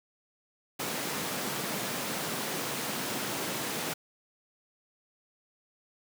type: high-pass noise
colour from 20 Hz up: pink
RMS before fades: -34 dBFS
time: 0.79-3.94 s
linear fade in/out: 10 ms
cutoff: 150 Hz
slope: 24 dB/octave
effects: none